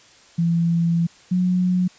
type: tone pair in turn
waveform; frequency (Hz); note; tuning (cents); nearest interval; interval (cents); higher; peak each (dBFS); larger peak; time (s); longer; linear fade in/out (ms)
sine; 168.5 / 181.48; E3 / F#3; +38 / -33; minor second; 129; second; -16; neither; 0.38-1.07 / 1.31-1.88; first; 10
effects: white hiss -50 dBFS RMS until 1.98 s + resampled to 16000 Hz